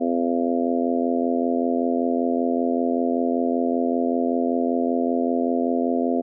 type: harmonic tone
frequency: 85.2 Hz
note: F2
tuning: 42 cents flat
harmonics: 3 / 4 / 5 / 6 / 7 / 8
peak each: -22 / -28 / -28 / -29 / -31 / -27 dBFS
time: 0-6.22 s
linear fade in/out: 20 ms
effects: none